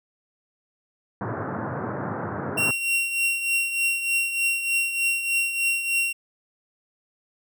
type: band-pass noise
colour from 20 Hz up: pink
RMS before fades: -30 dBFS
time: 1.21-2.71 s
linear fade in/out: 2 ms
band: 100 to 1600 Hz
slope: 48 dB/octave
type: tone with tremolo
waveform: 45% pulse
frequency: 2743 Hz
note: F7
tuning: 32 cents flat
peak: -19 dBFS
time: 2.57-6.13 s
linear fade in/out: 10 ms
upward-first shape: triangle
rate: 3.3 Hz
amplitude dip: 65%
effects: none